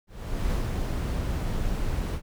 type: noise with ADSR envelope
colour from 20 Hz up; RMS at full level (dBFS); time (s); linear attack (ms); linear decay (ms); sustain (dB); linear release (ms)
brown; -25; 0.07-2.22; 460; 99; -3; 79
effects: none